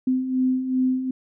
sine beating tone pair, 255.3 / 257.9 Hz, C4 / C4, -42 / -25 cents, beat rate 2.6 Hz, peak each -27 / -20 dBFS, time 0.07-1.11 s, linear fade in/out 5 ms, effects none

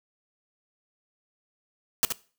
white noise with echo, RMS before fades -21 dBFS, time 2.03-2.05 s, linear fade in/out 0 ms, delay 73 ms, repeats 1, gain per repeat -7 dB, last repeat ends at 2.123 s, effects noise-tail reverb RT60 0.4 s tail -20 dB re dry

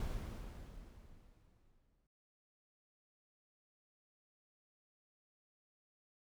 brown noise with exponential decay, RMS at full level -38 dBFS, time 0-2.07 s, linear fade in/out 2 ms, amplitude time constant 450 ms, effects none

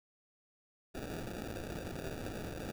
white noise with sample-and-hold, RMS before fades -42 dBFS, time 0.94-2.72 s, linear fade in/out 20 ms, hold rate 1050 Hz, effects none

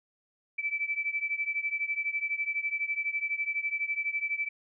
sine beating tone pair, 2312 / 2324 Hz, D7 / D7, -28 / -19 cents, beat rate 12 Hz, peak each -31 / -33 dBFS, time 0.58-4.49 s, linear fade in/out 10 ms, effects none

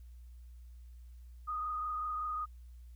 sine tone with frequency modulation, 1238 Hz, D#6, 9 cents flat, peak -34 dBFS, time 1.47-2.46 s, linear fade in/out 20 ms, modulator 25.3 Hz, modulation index 0.99, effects added 60 Hz sine -49 dBFS peak until 2.95 s + white hiss -75 dBFS RMS until 2.95 s

